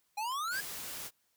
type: exponential sweep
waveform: square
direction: up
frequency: 809 to 1690 Hz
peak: -34 dBFS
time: 0.17-0.61 s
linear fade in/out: 10 ms
type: click train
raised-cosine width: 0.2 ms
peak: -37 dBFS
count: 4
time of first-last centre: 0.32-0.803 s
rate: 6.21 Hz
type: noise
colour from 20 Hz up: white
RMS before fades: -42 dBFS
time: 0.5-1.11 s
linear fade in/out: 50 ms
effects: white hiss -75 dBFS RMS until 1.36 s